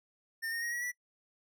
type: tone with pitch steps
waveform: square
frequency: 1812 / 1846.9 / 1882.4 / 1918.6 / 1955.6 Hz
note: A#6 / A#6 / A#6 / A#6 / B6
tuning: -50 / -17 / +16 / +49 / -18 cents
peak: -35 dBFS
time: 0.42-0.92 s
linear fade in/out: 20 ms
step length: 100 ms
effects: noise-tail reverb RT60 0.1 s tail -22 dB re dry